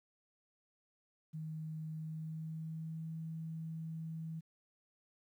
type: tone with pitch glide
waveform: sine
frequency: 157.3 to 161.35 Hz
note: D#3 to E3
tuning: +19 to -37 cents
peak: -40 dBFS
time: 1.33-4.41 s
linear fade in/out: 20 ms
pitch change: +44 cents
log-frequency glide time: 1.9-3.12 s
effects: 12-bit